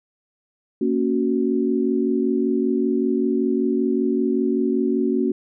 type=chord; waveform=sine; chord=F# major; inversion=first; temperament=equal with one note detuned; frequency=232 / 277.2 / 370 Hz; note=A#3 / C#4 / F#4; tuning=-8 / 0 / 0 cents; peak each=-22 dBFS; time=0.81-5.32 s; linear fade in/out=5 ms; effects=none